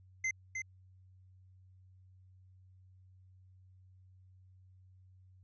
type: tone with echo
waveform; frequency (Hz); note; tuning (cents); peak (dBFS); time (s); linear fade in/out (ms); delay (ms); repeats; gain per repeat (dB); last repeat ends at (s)
square; 2070; C7; -19; -32; 0.24-0.31; 5; 310; 1; -5; 0.62
effects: added 93 Hz sine -58 dBFS peak until 5.43 s + resampled to 16000 Hz